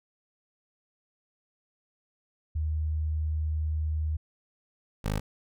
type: tone pair in turn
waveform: sine / 15% pulse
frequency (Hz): 77.5 / 51.73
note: D#2 / G#1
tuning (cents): -6 / -6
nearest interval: perfect fifth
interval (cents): 700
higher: first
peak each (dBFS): -26 / -21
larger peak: second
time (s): 2.55-4.17 / 5.04-5.2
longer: first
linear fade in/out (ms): 10
effects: none